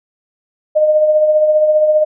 sine tone with tremolo, 613 Hz, D#5, 26 cents flat, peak -6 dBFS, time 0.75-2.05 s, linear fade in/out 20 ms, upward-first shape triangle, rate 15 Hz, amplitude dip 50%, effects none

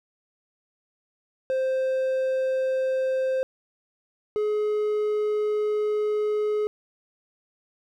triangle tone pair in turn, 523.3 / 422.5 Hz, C5 / G#4, 0 / +30 cents, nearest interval major third, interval 370 cents, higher first, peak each -20 dBFS, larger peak neither, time 1.5-3.43 / 4.36-6.67 s, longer second, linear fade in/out 0 ms, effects none

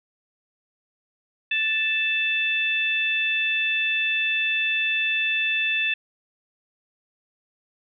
harmonic tone, 880 Hz, A5, in tune, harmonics 2 / 3 / 4, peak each -28 / -22 / -29 dBFS, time 1.51-5.94 s, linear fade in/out 5 ms, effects none

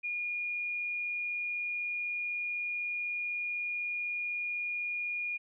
sine tone, 2432 Hz, D#7, 40 cents flat, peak -32 dBFS, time 0.03-5.38 s, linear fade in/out 20 ms, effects none

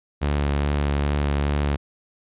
sawtooth tone with vibrato, 72 Hz, D2, 34 cents flat, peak -16 dBFS, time 0.21-1.77 s, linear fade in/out 20 ms, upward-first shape sine, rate 2.4 Hz, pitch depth 18 cents each way, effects resampled to 8000 Hz

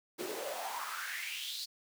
pink noise with high-pass filter sweep, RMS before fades -40 dBFS, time 0.18-1.66 s, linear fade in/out 20 ms, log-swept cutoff 330 to 4600 Hz, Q 5.2, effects none

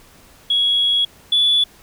sine tone pair in turn, 3335 / 3443 Hz, G#7 / A7, +7 / -38 cents, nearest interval minor second, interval 55 cents, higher second, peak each -13 / -11 dBFS, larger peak second, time 0.5-1.05 / 1.32-1.64 s, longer first, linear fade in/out 5 ms, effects tanh soft clip ceiling -8 dBFS + pink hiss -48 dBFS RMS until 1.82 s

